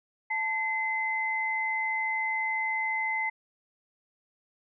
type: tone pair together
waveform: sine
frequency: 880 / 2053 Hz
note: A5 / C7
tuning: 0 / -33 cents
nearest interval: octave + minor third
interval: 1467 cents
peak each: -32 / -28 dBFS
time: 0.3-3.3 s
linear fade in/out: 10 ms
effects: none